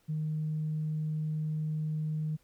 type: tone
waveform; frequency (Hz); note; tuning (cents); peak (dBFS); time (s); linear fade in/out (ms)
sine; 154.7; D#3; -10; -29; 0.08-2.37; 20
effects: tanh soft clip ceiling -25 dBFS + pink hiss -69 dBFS RMS until 2.43 s